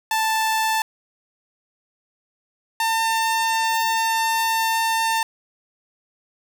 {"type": "tone pair in turn", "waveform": "sawtooth", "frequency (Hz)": [882, 900.5], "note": ["A5", "A5"], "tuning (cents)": [4, 40], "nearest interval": "unison", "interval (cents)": 36, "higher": "second", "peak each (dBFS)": -15, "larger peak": "neither", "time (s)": [[0.11, 0.82], [2.8, 5.23]], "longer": "second", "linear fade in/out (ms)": 2, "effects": []}